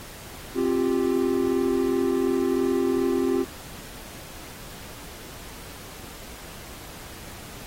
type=chord; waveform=triangle; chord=C suspended fourth; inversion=none; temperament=equal with one note detuned; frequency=264.4 / 349.2 / 392 Hz; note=C4 / F4 / G4; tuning=+18 / 0 / 0 cents; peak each=-23 dBFS; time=0.54-3.46 s; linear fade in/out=50 ms; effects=pink hiss -42 dBFS RMS until 7.66 s + AAC 48 kbps